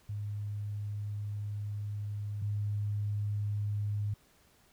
sine tone pair in turn, 103.5 / 103.5 Hz, G#2 / G#2, -5 / -5 cents, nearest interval unison, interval 0 cents, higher neither, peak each -34 / -30 dBFS, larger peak second, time 0.09-2.42 / 2.42-4.14 s, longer first, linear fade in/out 5 ms, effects pink hiss -65 dBFS RMS until 4.72 s

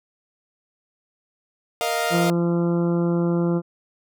sawtooth chord, Bb suspended fourth, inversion none, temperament equal, 466.2 / 622.3 / 698.5 Hz, Bb4 / Eb5 / F5, 0 / 0 / 0 cents, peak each -24 / -23 / -20 dBFS, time 1.81-2.3 s, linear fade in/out 0 ms
harmonic tone, 171.5 Hz, F3, 31 cents flat, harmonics 1 / 2 / 3 / 4 / 5 / 6 / 7 / 8, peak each -20 / -23 / -29 / -38 / -40 / -40 / -41 / -41 dBFS, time 2.1-3.62 s, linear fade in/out 50 ms
effects none

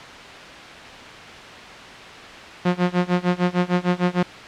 sawtooth tone with tremolo, 178.6 Hz, F3, 39 cents sharp, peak -11 dBFS, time 2.65-4.23 s, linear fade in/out 5 ms, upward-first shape sine, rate 6.6 Hz, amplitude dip 95%, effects white hiss -37 dBFS RMS until 4.47 s + low-pass 3000 Hz 12 dB/octave

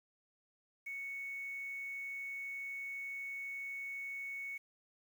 sine tone with quantisation, 2217 Hz, C#7, in tune, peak -40 dBFS, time 0.86-4.58 s, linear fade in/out 10 ms, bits 10, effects none

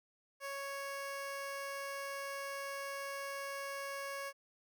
15% pulse tone, 554.4 Hz, C#5, in tune, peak -34 dBFS, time 0.4-4.33 s, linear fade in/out 50 ms, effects none

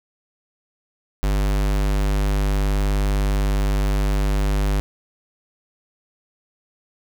square tone, 49.79 Hz, G1, 28 cents sharp, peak -18 dBFS, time 1.23-4.8 s, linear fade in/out 0 ms, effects none

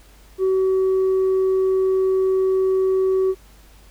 sine tone with tanh clipping, 378.8 Hz, F#4, 41 cents sharp, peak -16 dBFS, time 0.38-3.35 s, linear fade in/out 50 ms, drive 1 dB, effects added 50 Hz sine -47 dBFS peak until 3.9 s + pink hiss -52 dBFS RMS until 3.9 s

